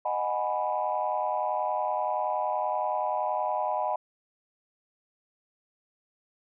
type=chord; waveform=sine; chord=G# minor seventh; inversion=second; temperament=equal with one note detuned; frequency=618.3 / 740 / 830.6 / 987.8 Hz; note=D#5 / F#5 / G#5 / B5; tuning=-11 / 0 / 0 / 0 cents; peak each=-31 dBFS; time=0.05-3.96 s; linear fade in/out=5 ms; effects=tanh soft clip ceiling -16 dBFS